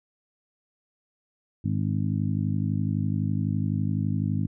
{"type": "harmonic tone with a mistuned harmonic", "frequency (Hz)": 51.91, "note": "G#1", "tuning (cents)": 0, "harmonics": [2, 3, 4, 5, 6], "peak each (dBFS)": [-27, -28, -30, -33, -39], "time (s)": [1.64, 4.47], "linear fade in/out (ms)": 10, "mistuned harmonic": 6, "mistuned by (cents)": -30, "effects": []}